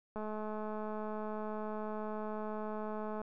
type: click train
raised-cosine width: 1 ms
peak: -28 dBFS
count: 655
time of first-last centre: 0.16-3.216 s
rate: 214 Hz
effects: none